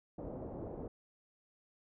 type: low-pass noise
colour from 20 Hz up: white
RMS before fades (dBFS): -44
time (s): 0.18-0.88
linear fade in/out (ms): 5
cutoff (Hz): 600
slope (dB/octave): 24
effects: none